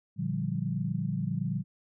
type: chord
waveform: sine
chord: G minor seventh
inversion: first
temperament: equal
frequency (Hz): 116.54 / 146.83 / 174.61 / 196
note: Bb2 / D3 / F3 / G3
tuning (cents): 0 / 0 / 0 / 0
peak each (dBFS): -35 / -33 / -33 / -35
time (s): 0.16-1.64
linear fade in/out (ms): 50
effects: none